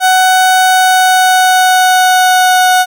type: tone with pitch glide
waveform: 30% pulse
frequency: 746 to 736.6 Hz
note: F#5 to F#5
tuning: +14 to -8 cents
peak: -3 dBFS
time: 0-2.86 s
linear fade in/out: 50 ms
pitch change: -22 cents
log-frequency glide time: 0.63-2.7 s
effects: none